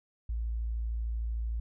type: tone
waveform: sine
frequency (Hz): 56.6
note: A1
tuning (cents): +50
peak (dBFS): -30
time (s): 0.29-1.6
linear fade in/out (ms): 5
effects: none